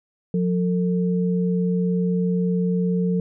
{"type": "tone pair together", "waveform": "sine", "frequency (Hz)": [178.4, 449.5], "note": ["F3", "A4"], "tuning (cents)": [37, 37], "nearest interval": "octave + major third", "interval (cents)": 1600, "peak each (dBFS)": [-19, -26], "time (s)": [0.34, 3.2], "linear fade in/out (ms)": 2, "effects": []}